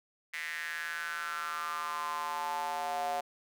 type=tone with high-pass filter sweep; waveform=square; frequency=79.8 Hz; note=D#2; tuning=44 cents sharp; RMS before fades=-36 dBFS; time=0.33-3.21 s; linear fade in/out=10 ms; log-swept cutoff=2000 to 680 Hz; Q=6; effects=none